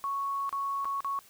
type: tone with dropouts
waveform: sine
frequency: 1108.7 Hz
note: C#6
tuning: in tune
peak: -29 dBFS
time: 0.04-1.19 s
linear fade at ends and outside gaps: 0 ms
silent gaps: 0.493-0.527 / 0.846-0.854 / 1.005-1.046 s
effects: white hiss -57 dBFS RMS until 1.29 s